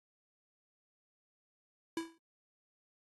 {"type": "tone with exponential decay", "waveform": "square", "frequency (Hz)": 329.6, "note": "E4", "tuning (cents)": 0, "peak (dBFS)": -32, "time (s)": [1.97, 2.18], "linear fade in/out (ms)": 2, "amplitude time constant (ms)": 45, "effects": ["AAC 32 kbps"]}